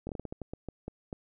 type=slowing click train; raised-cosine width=2 ms; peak=-24 dBFS; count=12; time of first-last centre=0.07-1.128 s; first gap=21 ms; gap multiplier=1.28; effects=none